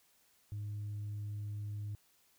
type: tone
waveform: sine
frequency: 103.83 Hz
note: G#2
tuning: in tune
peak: -36 dBFS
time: 0.52-1.95 s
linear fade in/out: 0 ms
effects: tanh soft clip ceiling -36 dBFS + white hiss -70 dBFS RMS until 2.38 s